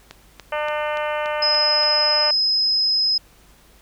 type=click train; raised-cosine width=0.2 ms; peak=-18 dBFS; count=7; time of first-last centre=0.11-1.834 s; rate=3.48 Hz
type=harmonic tone; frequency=300 Hz; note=D4; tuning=37 cents sharp; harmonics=2 / 3 / 4 / 5 / 6 / 7 / 8 / 9 / 10; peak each=-24 / -28 / -30 / -32 / -34 / -35 / -36 / -37 / -38 dBFS; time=0.52-2.31 s; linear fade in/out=5 ms
type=tone; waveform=sine; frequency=5090 Hz; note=D#8; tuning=39 cents sharp; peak=-16 dBFS; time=1.42-3.18 s; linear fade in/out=5 ms
effects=added 50 Hz sine -53 dBFS peak until 3.81 s + pink hiss -53 dBFS RMS until 3.81 s